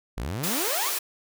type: exponential sweep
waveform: sawtooth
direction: up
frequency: 47.47 to 1255 Hz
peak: -25 dBFS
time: 0.17-0.9 s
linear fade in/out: 10 ms
type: high-pass noise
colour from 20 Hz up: white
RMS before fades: -28 dBFS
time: 0.43-0.99 s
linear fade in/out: 10 ms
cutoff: 310 Hz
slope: 96 dB/octave
effects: none